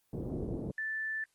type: low-pass noise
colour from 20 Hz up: white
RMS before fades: -37 dBFS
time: 0.13-0.71 s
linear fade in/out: 2 ms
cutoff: 420 Hz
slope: 24 dB/octave
type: tone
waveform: sine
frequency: 1760 Hz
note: A6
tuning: in tune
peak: -33 dBFS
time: 0.78-1.24 s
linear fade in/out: 2 ms
effects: white hiss -74 dBFS RMS until 1.34 s + Opus 24 kbps